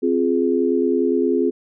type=chord; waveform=sine; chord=F minor; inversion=second; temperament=just; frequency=261.9 / 349.2 / 419.1 Hz; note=C4 / F4 / Ab4; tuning=+2 / 0 / +16 cents; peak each=-20 dBFS; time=0.02-1.51 s; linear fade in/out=20 ms; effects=none